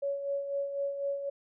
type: tone with tremolo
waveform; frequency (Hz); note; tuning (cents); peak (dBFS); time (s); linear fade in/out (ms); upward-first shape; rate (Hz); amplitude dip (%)
sine; 560; C#5; +18; -28; 0.02-1.3; 10; sine; 4; 55
effects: none

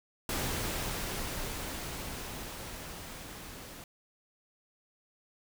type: noise with level ramp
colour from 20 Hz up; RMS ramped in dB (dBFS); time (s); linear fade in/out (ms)
pink; -33 to -47; 0.29-3.84; 2
effects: none

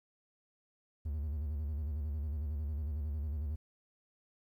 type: tone with vibrato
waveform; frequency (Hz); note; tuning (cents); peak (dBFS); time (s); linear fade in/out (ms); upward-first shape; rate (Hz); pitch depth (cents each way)
triangle; 74.4; D2; +23; -32; 1.05-3.56; 10; square; 11; 94
effects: 12-bit

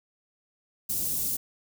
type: band-stop noise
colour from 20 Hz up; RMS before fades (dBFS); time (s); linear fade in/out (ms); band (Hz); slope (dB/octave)
white; -29; 0.89-1.37; 10; 300 to 7800; 12
effects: none

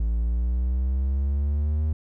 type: exponential sweep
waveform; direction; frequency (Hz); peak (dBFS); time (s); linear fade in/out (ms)
triangle; up; 55 to 78.2; -19; 0-1.93; 5
effects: none

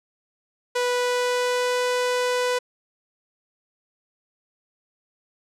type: tone with pitch glide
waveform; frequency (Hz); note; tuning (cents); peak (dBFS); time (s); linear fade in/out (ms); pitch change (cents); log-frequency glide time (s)
sawtooth; 492.3 to 496.3; B4 to B4; -6 to +8; -17; 0.75-2.59; 10; +14; 0.89-1.83
effects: low-pass 9000 Hz 12 dB/octave

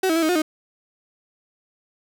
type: tone with pitch steps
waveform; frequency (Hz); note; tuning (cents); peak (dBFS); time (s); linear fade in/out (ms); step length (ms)
35% pulse; 377.4 / 322.3 / 331.1 / 313.9 / 358.9 / 310.6; F#4 / E4 / E4 / D#4 / F4 / D#4; +34 / -39 / +8 / +15 / +47 / -3; -16; 0.03-0.42; 5; 65
effects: none

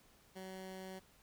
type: tone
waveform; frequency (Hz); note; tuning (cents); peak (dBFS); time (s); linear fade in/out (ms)
15% pulse; 188.4; F#3; +32; -40; 0.35-1; 20
effects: pink hiss -67 dBFS RMS until 1.22 s

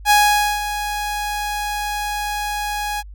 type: tone with ADSR envelope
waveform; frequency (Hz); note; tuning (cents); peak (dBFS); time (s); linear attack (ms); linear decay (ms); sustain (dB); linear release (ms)
sawtooth; 830.6; G#5; 0; -6; 0.05-3.03; 55; 490; -12; 38
effects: added 50 Hz sine -34 dBFS peak until 3.14 s

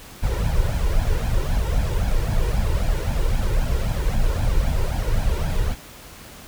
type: noise with flanger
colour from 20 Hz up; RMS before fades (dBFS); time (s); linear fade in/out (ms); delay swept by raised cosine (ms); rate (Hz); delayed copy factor
brown; -20; 0.22-5.75; 20; 1.2 to 2.16; 3.8; +1
effects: pink hiss -42 dBFS RMS until 6.47 s

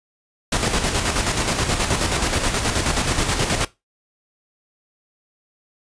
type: noise with tremolo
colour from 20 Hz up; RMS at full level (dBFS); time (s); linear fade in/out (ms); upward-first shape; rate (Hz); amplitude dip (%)
pink; -19; 0.52-3.65; 5; square; 9.4; 45
effects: noise-tail reverb RT60 0.2 s tail -18 dB re dry + resampled to 22050 Hz

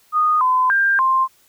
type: tone with pitch steps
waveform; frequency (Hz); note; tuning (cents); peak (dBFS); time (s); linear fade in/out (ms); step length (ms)
sine; 1235 / 1019 / 1593 / 1050; D#6 / C6 / G6 / C6; -13 / -46 / +27 / +6; -13; 0.12-1.28; 50; 290
effects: white hiss -56 dBFS RMS until 1.48 s

